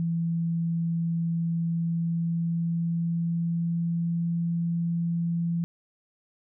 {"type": "tone with pitch glide", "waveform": "sine", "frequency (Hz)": [167.1, 169.24], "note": ["E3", "E3"], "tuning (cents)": [24, 46], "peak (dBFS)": -24, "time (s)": [0, 5.64], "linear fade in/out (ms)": 0, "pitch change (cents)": 22, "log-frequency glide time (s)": [1.6, 4.34], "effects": []}